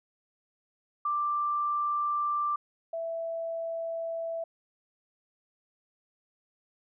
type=tone pair in turn; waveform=sine; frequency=1179 / 661.7 Hz; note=D6 / E5; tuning=+6 / +6 cents; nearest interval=minor seventh; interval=1000 cents; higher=first; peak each=-26 / -31 dBFS; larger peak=first; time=1.05-2.56 / 2.93-4.44 s; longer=neither; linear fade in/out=5 ms; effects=none